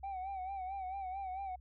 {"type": "tone with vibrato", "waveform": "sine", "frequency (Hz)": 764, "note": "G5", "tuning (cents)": -45, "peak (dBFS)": -36, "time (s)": [0.03, 1.56], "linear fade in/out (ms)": 10, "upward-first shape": "sine", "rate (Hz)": 4.5, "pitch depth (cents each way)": 69, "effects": ["tanh soft clip ceiling -37 dBFS", "added 65 Hz sine -53 dBFS peak until 1.6 s"]}